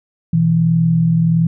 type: tone pair together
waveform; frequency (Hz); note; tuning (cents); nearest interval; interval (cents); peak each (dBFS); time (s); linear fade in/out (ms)
sine; 123.47 / 164.81; B2 / E3; 0 / 0; perfect fourth; 500; -19 / -11; 0.33-1.47; 5
effects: none